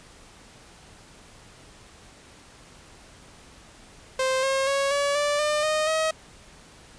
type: tone with pitch steps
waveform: sawtooth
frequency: 523 / 537.7 / 552.8 / 568.4 / 584.3 / 600.8 / 617.7 / 635 Hz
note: C5 / C5 / C#5 / C#5 / D5 / D5 / D#5 / D#5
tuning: -1 / +47 / -5 / +43 / -9 / +39 / -13 / +35 cents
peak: -18 dBFS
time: 4.19-6.11 s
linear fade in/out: 5 ms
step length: 240 ms
effects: pink hiss -50 dBFS RMS until 6.98 s + resampled to 22050 Hz